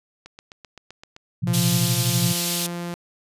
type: click train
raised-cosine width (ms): 0.2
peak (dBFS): -24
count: 8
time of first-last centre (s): 0.26-1.164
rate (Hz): 7.74
type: chord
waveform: sine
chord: Bb suspended second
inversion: none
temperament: equal with one note detuned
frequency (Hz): 116.54 / 128.64 / 174.61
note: Bb2 / C3 / F3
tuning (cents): 0 / -29 / 0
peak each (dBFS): -24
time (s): 1.42-2.33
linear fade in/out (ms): 20
type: tone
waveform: sawtooth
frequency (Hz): 173.2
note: F3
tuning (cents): -14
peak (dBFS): -24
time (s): 1.47-2.94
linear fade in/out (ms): 0
type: high-pass noise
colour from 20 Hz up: pink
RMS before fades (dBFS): -25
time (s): 1.53-2.67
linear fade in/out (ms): 10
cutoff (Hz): 3000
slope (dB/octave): 24
effects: resampled to 32000 Hz